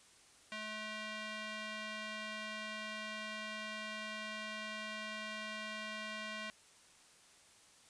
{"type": "tone with band-pass filter", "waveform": "square", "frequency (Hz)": 215, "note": "A3", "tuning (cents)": -40, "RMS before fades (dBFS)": -44, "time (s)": [0.52, 6.5], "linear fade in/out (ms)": 0, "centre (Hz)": 2400, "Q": 1.2, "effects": ["white hiss -63 dBFS RMS until 7.89 s", "resampled to 22050 Hz"]}